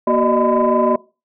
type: tone cluster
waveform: sine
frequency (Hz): 238 / 375.3 / 599 / 625 / 1010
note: A#3 / F#4 / D5 / D#5 / B5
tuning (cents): +36 / +25 / +34 / +8 / +39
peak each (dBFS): -18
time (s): 0.07-0.96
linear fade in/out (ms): 5
effects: noise-tail reverb RT60 0.3 s tail -21 dB re dry + tanh soft clip ceiling -5 dBFS